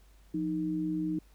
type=tone pair together; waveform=sine; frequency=174.89 / 311.1 Hz; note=F3 / D#4; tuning=+3 / 0 cents; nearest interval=minor seventh; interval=997 cents; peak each=-35 / -30 dBFS; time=0.34-1.19 s; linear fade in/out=5 ms; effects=added 50 Hz sine -56 dBFS peak until 1.34 s + pink hiss -66 dBFS RMS until 1.34 s